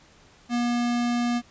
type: tone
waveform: square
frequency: 240 Hz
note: B3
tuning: 49 cents flat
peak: -23 dBFS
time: 0.49-1.42 s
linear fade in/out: 50 ms
effects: pink hiss -55 dBFS RMS until 1.5 s + resampled to 16000 Hz